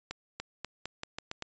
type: accelerating click train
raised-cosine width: 0.2 ms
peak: -19 dBFS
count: 8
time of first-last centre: 0.11-1.424 s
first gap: 290 ms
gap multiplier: 0.85
effects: resampled to 16000 Hz